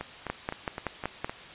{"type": "two click trains", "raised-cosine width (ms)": 0.5, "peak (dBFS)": [-19, -14], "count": [6, 6], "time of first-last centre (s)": [[0.01, 1.295], [0.3, 1.245]], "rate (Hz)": [3.89, 5.29], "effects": ["white hiss -45 dBFS RMS until 1.54 s", "resampled to 8000 Hz"]}